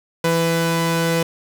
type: tone pair together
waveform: sawtooth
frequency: 165.95 / 498.7 Hz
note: E3 / B4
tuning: +12 / +17 cents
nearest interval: octave + perfect fifth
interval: 1905 cents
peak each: -15 / -16 dBFS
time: 0.24-1.23 s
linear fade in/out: 5 ms
effects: none